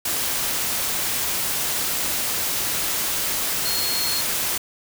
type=tone in noise; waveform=sine; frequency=4290 Hz; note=C8; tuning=42 cents sharp; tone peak=-25 dBFS; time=3.65-4.21 s; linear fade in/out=5 ms; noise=white; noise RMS=-24 dBFS; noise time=0.05-4.58 s; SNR=-4 dB; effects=none